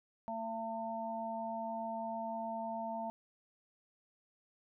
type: harmonic tone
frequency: 225.4 Hz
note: A3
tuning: 42 cents sharp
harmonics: 1 / 3 / 4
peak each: -44 / -40 / -41 dBFS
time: 0.28-3.1 s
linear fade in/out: 0 ms
effects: none